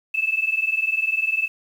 sine tone pair together, 2616 / 2636 Hz, E7 / E7, -14 / -1 cents, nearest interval unison, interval 13 cents, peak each -22 / -23 dBFS, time 0.14-1.48 s, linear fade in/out 10 ms, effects 8-bit

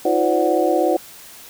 sine tone cluster, 320.5 / 357 / 511 / 577 / 739 Hz, E4 / F4 / C5 / D5 / F#5, -49 / +38 / -41 / -31 / -2 cents, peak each -21 dBFS, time 0.05-0.97 s, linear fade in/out 5 ms, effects white hiss -41 dBFS RMS until 1.49 s

